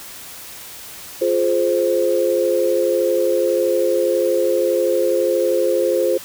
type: chord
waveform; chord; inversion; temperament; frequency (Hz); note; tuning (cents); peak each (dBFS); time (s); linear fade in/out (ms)
sine; F minor; none; equal with one note detuned; 349.2 / 421.6 / 523.3; F4 / Ab4 / C5; 0 / +26 / 0; -20 / -21 / -17; 1.21-6.18; 10
effects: white hiss -36 dBFS RMS until 6.24 s